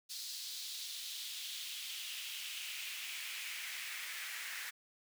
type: noise with high-pass filter sweep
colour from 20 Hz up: pink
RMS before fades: -44 dBFS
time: 0.09-4.71 s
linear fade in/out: 20 ms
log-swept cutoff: 4400 to 1800 Hz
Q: 2.6
effects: none